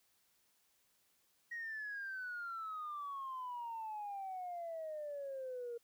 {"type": "exponential sweep", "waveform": "sine", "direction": "down", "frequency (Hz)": [1900, 466.2], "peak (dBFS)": -40, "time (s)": [1.51, 5.78], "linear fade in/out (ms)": 10, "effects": ["tanh soft clip ceiling -37 dBFS", "white hiss -75 dBFS RMS until 5.83 s"]}